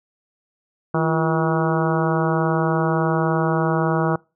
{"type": "harmonic tone with a mistuned harmonic", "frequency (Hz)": 160.2, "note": "E3", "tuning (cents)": -49, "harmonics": [1, 2, 3, 4, 5, 6, 7, 8, 9], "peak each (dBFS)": [-21, -24, -26, -27, -28, -29, -29, -30, -31], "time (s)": [0.94, 4.16], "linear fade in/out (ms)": 5, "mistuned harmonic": 2, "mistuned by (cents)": 97, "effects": ["noise-tail reverb RT60 0.3 s tail -25 dB re dry"]}